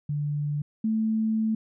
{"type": "tone pair in turn", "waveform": "sine", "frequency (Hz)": [146.83, 220], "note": ["D3", "A3"], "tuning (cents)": [0, 0], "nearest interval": "perfect fifth", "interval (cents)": 700, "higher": "second", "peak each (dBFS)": [-25, -22], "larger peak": "second", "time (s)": [[0.09, 0.62], [0.84, 1.55]], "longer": "second", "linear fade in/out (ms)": 5, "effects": []}